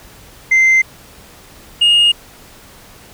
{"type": "tone pair in turn", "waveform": "sine", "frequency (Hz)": [2079, 2851], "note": ["C7", "F7"], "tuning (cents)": [-12, 35], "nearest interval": "perfect fourth", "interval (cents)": 547, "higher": "second", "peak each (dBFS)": [-5, -5], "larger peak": "neither", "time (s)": [[0.51, 0.82], [1.81, 2.12]], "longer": "neither", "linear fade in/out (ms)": 10, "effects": ["tanh soft clip ceiling -6 dBFS", "pink hiss -41 dBFS RMS until 3.13 s"]}